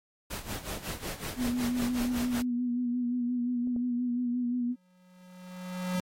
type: noise with tremolo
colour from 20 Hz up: pink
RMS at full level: -36 dBFS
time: 0.3-2.42 s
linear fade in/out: 10 ms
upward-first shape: sine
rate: 5.4 Hz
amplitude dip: 75%
type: clicks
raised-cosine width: 2 ms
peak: -28 / -37 / -30 dBFS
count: 3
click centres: 0.773 / 3.673 / 3.763 s
type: tone with vibrato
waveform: sine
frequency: 244.4 Hz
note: B3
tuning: 18 cents flat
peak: -27 dBFS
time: 1.36-4.76 s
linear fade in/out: 50 ms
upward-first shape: sine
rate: 5.7 Hz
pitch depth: 34 cents each way
type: tone with exponential growth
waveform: square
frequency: 182 Hz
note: F#3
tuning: 28 cents flat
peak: -28 dBFS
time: 4.71-6 s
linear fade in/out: 0 ms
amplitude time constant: 280 ms
effects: AAC 48 kbps

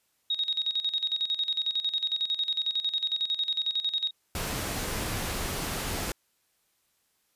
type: tone with tremolo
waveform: sine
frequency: 3762 Hz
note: A#7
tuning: 15 cents sharp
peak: -24 dBFS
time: 0.3-4.11 s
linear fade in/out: 5 ms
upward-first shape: square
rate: 11 Hz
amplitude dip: 75%
type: noise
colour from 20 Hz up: pink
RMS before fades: -32 dBFS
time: 4.35-6.12 s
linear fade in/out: 2 ms
effects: white hiss -72 dBFS RMS until 7.35 s + resampled to 32000 Hz

